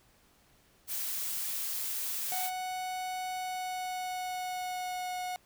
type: noise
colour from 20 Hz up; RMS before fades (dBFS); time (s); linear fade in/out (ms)
blue; -35; 0.87-2.51; 50
type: tone with pitch glide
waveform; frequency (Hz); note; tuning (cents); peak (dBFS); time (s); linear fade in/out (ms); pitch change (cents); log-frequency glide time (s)
45% pulse; 740 to 729.4; F#5 to F#5; 0 to -25; -34; 2.32-5.36; 0; -25; 3.31-5.17
effects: pink hiss -65 dBFS RMS until 5.45 s